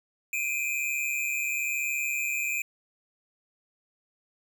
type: tone pair together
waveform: square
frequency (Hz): 2379 / 2520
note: D7 / D#7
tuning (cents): +22 / +21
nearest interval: minor second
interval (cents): 99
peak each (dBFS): -30 / -32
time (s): 0.33-2.62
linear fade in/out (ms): 2
effects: none